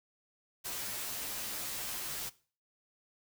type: noise with comb filter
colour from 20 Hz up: white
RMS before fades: -39 dBFS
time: 0.64-2.3 s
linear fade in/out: 20 ms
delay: 12 ms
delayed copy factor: -0.85
effects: noise-tail reverb RT60 0.4 s tail -19 dB re dry